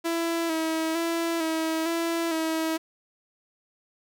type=tone with vibrato; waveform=sawtooth; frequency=327.6 Hz; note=E4; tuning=11 cents flat; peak=-21 dBFS; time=0.04-2.78 s; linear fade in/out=20 ms; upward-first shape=square; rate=1.1 Hz; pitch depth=33 cents each way; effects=none